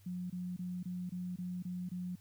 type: tone bursts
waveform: sine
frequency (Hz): 180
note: F#3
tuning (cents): -47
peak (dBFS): -37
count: 8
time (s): 0.06-2.155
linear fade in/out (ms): 5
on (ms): 240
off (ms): 25
effects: added 98 Hz sine -59 dBFS peak until 2.2 s + white hiss -68 dBFS RMS until 2.2 s